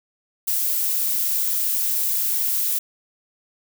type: noise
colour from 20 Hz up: violet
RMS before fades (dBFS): -22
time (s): 0.47-2.79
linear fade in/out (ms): 10
effects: none